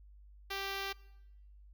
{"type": "tone with notch filter", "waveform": "5% pulse", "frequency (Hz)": 392, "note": "G4", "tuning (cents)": 0, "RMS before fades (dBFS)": -39, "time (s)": [0.5, 0.93], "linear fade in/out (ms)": 10, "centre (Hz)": 9000, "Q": 0.86, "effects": ["noise-tail reverb RT60 1.0 s tail -23 dB re dry", "added 50 Hz sine -54 dBFS peak until 1.73 s"]}